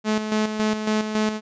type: tone with tremolo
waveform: sawtooth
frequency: 215.2 Hz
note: A3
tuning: 38 cents flat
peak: -15 dBFS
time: 0.04-1.41 s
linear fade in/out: 50 ms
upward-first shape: square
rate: 3.6 Hz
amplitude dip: 55%
effects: resampled to 16000 Hz